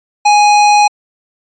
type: tone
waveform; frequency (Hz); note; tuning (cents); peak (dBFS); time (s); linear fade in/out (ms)
square; 830.6; G#5; 0; -6; 0.25-0.88; 10
effects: resampled to 16000 Hz